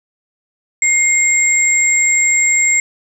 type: tone pair together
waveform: sine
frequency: 2130 / 7562 Hz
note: C7 / A#8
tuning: +30 / +24 cents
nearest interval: octave + minor seventh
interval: 2194 cents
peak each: -13 dBFS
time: 0.82-2.8 s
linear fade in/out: 2 ms
effects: none